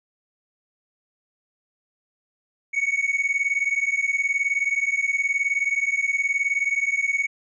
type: beating tone pair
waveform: triangle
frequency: 2217 / 2236 Hz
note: C#7 / C#7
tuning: 0 / +14 cents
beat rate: 19 Hz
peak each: -22 / -22 dBFS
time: 2.73-7.27 s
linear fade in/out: 20 ms
effects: resampled to 16000 Hz